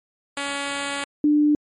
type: tone pair in turn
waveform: 5% pulse / sine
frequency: 281.6 / 297.3 Hz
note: C#4 / D4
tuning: +27 / +21 cents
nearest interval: minor second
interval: 94 cents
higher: second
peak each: -14 / -14 dBFS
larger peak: neither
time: 0.37-1.04 / 1.24-1.55 s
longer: first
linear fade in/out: 2 ms
effects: MP3 48 kbps